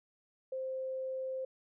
sine tone, 523.3 Hz, C5, in tune, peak -35 dBFS, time 0.52-1.45 s, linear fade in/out 5 ms, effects none

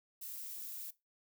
violet noise, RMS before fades -45 dBFS, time 0.21-0.91 s, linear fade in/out 10 ms, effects noise-tail reverb RT60 0.2 s tail -18 dB re dry

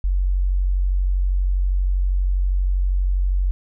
sine tone, 46.25 Hz, F#1, in tune, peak -16 dBFS, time 0.04-3.51 s, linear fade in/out 0 ms, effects none

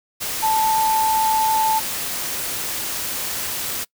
sine tone in noise, 880 Hz, A5, in tune, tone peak -16 dBFS, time 0.42-1.8 s, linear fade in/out 20 ms, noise white, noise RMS -26 dBFS, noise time 0.2-3.85 s, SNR +7 dB, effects noise-tail reverb RT60 0.1 s tail -24 dB re dry

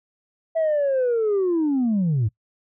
sine linear sweep, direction down, 659.3 to 98 Hz, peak -16 dBFS, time 0.55-2.29 s, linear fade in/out 20 ms, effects noise-tail reverb RT60 0.1 s tail -22 dB re dry + tanh soft clip ceiling -16 dBFS

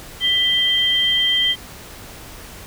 sine tone pair together, 1988 / 3156 Hz, B6 / G7, +11 / +11 cents, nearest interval minor sixth, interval 800 cents, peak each -23 / -15 dBFS, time 0.2-1.56 s, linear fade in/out 50 ms, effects pink hiss -38 dBFS RMS until 2.66 s

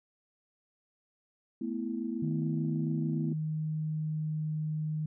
sine chord, A suspended second, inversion none, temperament equal, 220 / 246.9 / 329.6 Hz, A3 / B3 / E4, 0 / 0 / 0 cents, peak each -36 / -35 / -37 dBFS, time 1.61-3.33 s, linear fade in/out 5 ms
sine tone with pitch glide, 155.56 to 154.49 Hz, D#3 to D#3, 0 to -12 cents, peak -30 dBFS, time 2.22-5.06 s, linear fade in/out 5 ms, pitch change -12 cents, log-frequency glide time 3.65-4.54 s
effects tanh soft clip ceiling -18 dBFS

